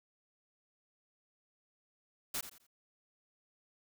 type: noise with echo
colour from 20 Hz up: white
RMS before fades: -37 dBFS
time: 2.34-2.41 s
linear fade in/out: 5 ms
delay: 86 ms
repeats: 3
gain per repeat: -11 dB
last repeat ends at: 2.668 s
effects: none